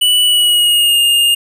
square tone with pitch glide, 2960 to 2828 Hz, F#7 to F7, 0 to +21 cents, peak -9 dBFS, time 0.01-1.35 s, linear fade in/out 10 ms, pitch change -79 cents, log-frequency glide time 0.23-0.99 s, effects none

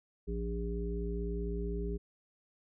harmonic tone with a mistuned harmonic, 57.9 Hz, A#1, 11 cents flat, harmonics 1 / 3 / 5 / 7, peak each -35 / -40 / -46 / -39 dBFS, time 0.27-1.98 s, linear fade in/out 20 ms, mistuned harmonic 1, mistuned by -72 cents, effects none

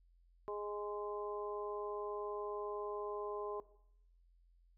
harmonic tone, 207.3 Hz, G#3, 3 cents flat, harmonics 2 / 3 / 4 / 5, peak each -41 / -48 / -50 / -46 dBFS, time 0.48-3.6 s, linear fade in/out 0 ms, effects noise-tail reverb RT60 0.7 s tail -17 dB re dry + added 43 Hz sine -65 dBFS peak until 4.77 s

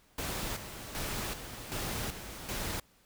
pink noise with tremolo, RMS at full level -36 dBFS, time 0.18-2.8 s, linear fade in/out 5 ms, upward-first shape square, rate 1.3 Hz, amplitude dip 60%, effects pink hiss -65 dBFS RMS until 3.05 s

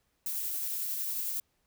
violet noise with tremolo, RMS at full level -33 dBFS, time 0.26-1.4 s, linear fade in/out 2 ms, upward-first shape triangle, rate 11 Hz, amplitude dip 25%, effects pink hiss -75 dBFS RMS until 1.66 s

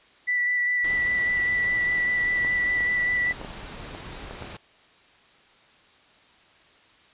sine tone with vibrato, 1967 Hz, B6, 7 cents flat, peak -21 dBFS, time 0.27-3.33 s, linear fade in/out 20 ms, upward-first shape square, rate 5 Hz, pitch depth 10 cents each way
pink noise, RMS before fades -39 dBFS, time 0.84-4.57 s, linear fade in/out 5 ms
clicks, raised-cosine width 1 ms, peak -23 dBFS, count 8, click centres 2.448 / 2.806 / 3.31 / 3.414 / 3.448 / 3.949 / 4.31 / 4.423 s
effects white hiss -56 dBFS RMS until 7.13 s + resampled to 8000 Hz

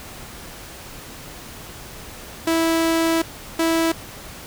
sawtooth tone bursts at uneven times, 328.1 Hz, E4, 8 cents flat, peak -13 dBFS, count 2, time 2.47-3.22 / 3.59-3.92 s, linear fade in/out 5 ms, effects pink hiss -38 dBFS RMS until 4.46 s

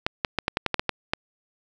clicks, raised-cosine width 0.3 ms, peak -6 dBFS, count 10, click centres 0.065 / 0.248 / 0.387 / 0.481 / 0.571 / 0.663 / 0.743 / 0.795 / 0.893 / 1.135 s, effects none

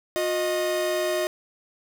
45% pulse tone pair together, 358.9 / 622.3 Hz, F4 / D#5, +47 / 0 cents, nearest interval minor seventh, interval 953 cents, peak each -27 / -25 dBFS, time 0.16-1.27 s, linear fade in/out 0 ms, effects none

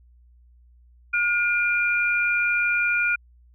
sine tone pair together, 1433 / 2398 Hz, F6 / D7, +44 / +36 cents, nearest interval major sixth, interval 892 cents, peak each -22 dBFS, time 1.13-3.16 s, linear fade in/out 10 ms, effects added 60 Hz sine -51 dBFS peak until 3.54 s

